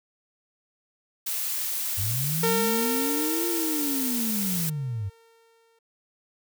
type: noise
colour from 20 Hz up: blue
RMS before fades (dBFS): -29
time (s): 1.26-4.7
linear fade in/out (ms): 10
type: linear two-way sweep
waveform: sine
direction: up then down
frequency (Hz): 92.5 to 347.1 to 92.7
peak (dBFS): -27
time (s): 1.97-5.1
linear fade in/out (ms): 20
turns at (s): 3.48
type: tone with exponential decay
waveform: sawtooth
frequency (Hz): 456.9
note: A#4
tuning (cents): -35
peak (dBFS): -18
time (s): 2.43-5.79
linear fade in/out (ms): 5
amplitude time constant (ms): 730
effects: none